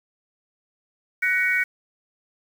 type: tone cluster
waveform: sine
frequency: 1491 / 1901 / 2241 Hz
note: F#6 / A#6 / C#7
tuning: +13 / +33 / +18 cents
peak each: -24 / -24 / -22 dBFS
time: 1.22-1.64 s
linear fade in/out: 10 ms
effects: 7-bit